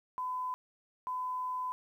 sine tone bursts at uneven times, 1009 Hz, B5, 37 cents sharp, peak -33 dBFS, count 2, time 0.18-0.54 / 1.07-1.72 s, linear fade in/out 0 ms, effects 11-bit

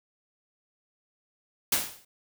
white noise with exponential decay, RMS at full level -21 dBFS, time 1.72-2.05 s, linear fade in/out 5 ms, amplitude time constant 70 ms, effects none

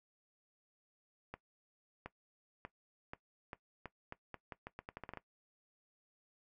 accelerating click train, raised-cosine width 0.5 ms, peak -29 dBFS, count 17, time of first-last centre 1.34-5.173 s, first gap 720 ms, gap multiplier 0.82, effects noise-tail reverb RT60 0.1 s tail -17 dB re dry

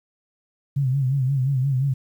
sine tone with vibrato, 133.8 Hz, C3, 39 cents sharp, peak -18 dBFS, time 0.76-1.94 s, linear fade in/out 10 ms, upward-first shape sine, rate 5.7 Hz, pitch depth 96 cents each way, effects 9-bit

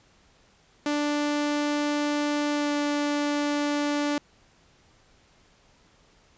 sawtooth tone with pitch glide, 293.7 to 291.7 Hz, D4 to D4, 0 to -12 cents, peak -20 dBFS, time 0.86-4.18 s, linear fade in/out 2 ms, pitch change -12 cents, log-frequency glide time 2.51-2.73 s, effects pink hiss -60 dBFS RMS until 6.37 s + resampled to 16000 Hz

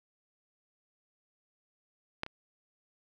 clicks, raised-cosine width 0.3 ms, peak -16 / -26 dBFS, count 2, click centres 2.234 / 2.264 s, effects none

